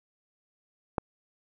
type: click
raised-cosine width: 1 ms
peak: -12 dBFS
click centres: 0.982 s
effects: none